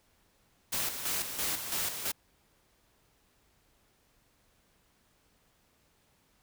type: noise with tremolo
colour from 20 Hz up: white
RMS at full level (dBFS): -32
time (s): 0.72-2.12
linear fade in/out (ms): 10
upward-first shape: square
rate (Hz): 3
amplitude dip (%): 55
effects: pink hiss -69 dBFS RMS until 6.42 s